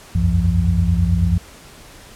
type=tone cluster; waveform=sine; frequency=64.5 / 84.8 / 94 / 172 Hz; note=C2 / E2 / F#2 / F3; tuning=-24 / +50 / +28 / -26 cents; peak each=-19 dBFS; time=0.15-1.38 s; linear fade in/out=5 ms; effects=pink hiss -42 dBFS RMS until 2.15 s + low-pass 12000 Hz 12 dB/octave